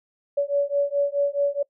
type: beating tone pair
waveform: sine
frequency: 566 / 570.7 Hz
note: C#5 / D5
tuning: +36 / -50 cents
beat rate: 4.7 Hz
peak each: -23 dBFS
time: 0.37-1.63 s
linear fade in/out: 10 ms
effects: noise-tail reverb RT60 0.1 s tail -22 dB re dry